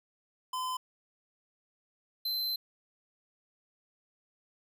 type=tone pair in turn; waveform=square; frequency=1021 / 4084 Hz; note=C6 / C8; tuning=-43 / -43 cents; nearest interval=2 octaves; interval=2400 cents; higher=second; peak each=-33 / -31 dBFS; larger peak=second; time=0.53-0.77 / 2.25-2.56 s; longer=second; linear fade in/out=5 ms; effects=none